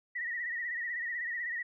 sine tone with vibrato, 1902 Hz, A#6, 34 cents sharp, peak -33 dBFS, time 0.15-1.63 s, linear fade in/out 10 ms, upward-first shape triangle, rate 16 Hz, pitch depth 89 cents each way, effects none

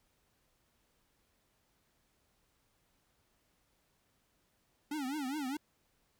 square tone with vibrato, 280.4 Hz, C#4, 20 cents sharp, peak -36 dBFS, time 4.91-5.57 s, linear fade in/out 5 ms, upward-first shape triangle, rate 4.9 Hz, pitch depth 210 cents each way, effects pink hiss -75 dBFS RMS until 6.19 s

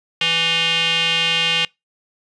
square tone with band-pass filter, 165.9 Hz, E3, 11 cents sharp, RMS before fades -18 dBFS, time 0.21-1.65 s, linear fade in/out 2 ms, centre 2900 Hz, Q 5.4, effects noise-tail reverb RT60 0.2 s tail -25 dB re dry + resampled to 22050 Hz

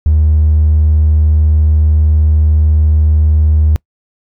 triangle tone, 76.8 Hz, D#2, 22 cents flat, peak -3 dBFS, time 0.06-3.76 s, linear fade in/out 0 ms, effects noise-tail reverb RT60 0.1 s tail -26 dB re dry + tanh soft clip ceiling -2 dBFS

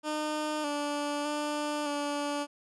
15% pulse tone with pitch steps, 304.5 / 291.3 / 296.8 / 289.7 Hz, D#4 / D4 / D4 / D4, -37 / -14 / +18 / -24 cents, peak -24 dBFS, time 0.03-2.47 s, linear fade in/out 50 ms, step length 610 ms, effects resampled to 24000 Hz

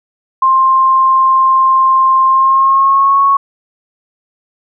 sine tone with pitch glide, 1055 to 1105.5 Hz, C6 to C#6, +14 to -5 cents, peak -6 dBFS, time 0.42-3.37 s, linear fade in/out 5 ms, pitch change +81 cents, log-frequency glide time 2.26-3.21 s, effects none

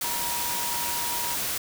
sine tone in noise, 953 Hz, A#5, 38 cents sharp, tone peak -33 dBFS, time 0.04-1.35 s, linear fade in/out 5 ms, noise white, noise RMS -29 dBFS, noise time 0.01-1.58 s, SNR -7 dB, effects none

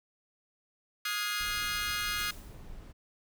20% pulse chord, F minor seventh, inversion third, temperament equal with one note detuned, 1244.5 / 1431.2 / 1661.2 / 2093 Hz, Eb6 / F6 / Ab6 / C7, 0 / +42 / 0 / 0 cents, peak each -32 dBFS, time 1.05-2.31 s, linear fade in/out 5 ms
brown noise, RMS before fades -46 dBFS, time 1.39-2.93 s, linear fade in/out 20 ms
white noise with exponential decay, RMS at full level -43 dBFS, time 2.19-2.79 s, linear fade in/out 2 ms, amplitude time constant 130 ms
effects none

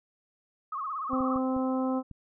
sine tone with vibrato, 1173 Hz, D6, 2 cents flat, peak -31 dBFS, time 0.72-1.38 s, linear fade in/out 5 ms, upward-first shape sine, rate 17 Hz, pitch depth 160 cents each way
harmonic tone, 260 Hz, C4, 11 cents flat, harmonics 1 / 2 / 3 / 4 / 5, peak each -27 / -33 / -37 / -39 / -41 dBFS, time 1.09-2.03 s, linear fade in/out 50 ms
clicks, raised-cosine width 5 ms, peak -32 dBFS, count 5, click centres 1.133 / 1.207 / 1.36 / 1.565 / 2.113 s
effects none

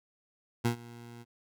20% pulse tone with ADSR envelope, 118.4 Hz, A#2, 27 cents sharp, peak -19 dBFS, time 0.64-1.25 s, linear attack 17 ms, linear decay 100 ms, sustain -22 dB, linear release 36 ms, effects none

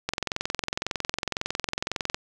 click train, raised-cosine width 0.2 ms, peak -9 dBFS, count 46, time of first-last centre 0.09-2.145 s, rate 21.9 Hz, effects none

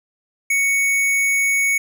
square tone, 2224 Hz, C#7, 5 cents sharp, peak -16 dBFS, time 0.5-1.78 s, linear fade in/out 5 ms, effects none

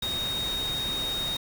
sine tone in noise, 3729 Hz, A#7, in tune, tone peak -28 dBFS, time 0.02-1.37 s, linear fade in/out 5 ms, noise pink, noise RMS -36 dBFS, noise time 0.02-1.37 s, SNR +5 dB, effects none

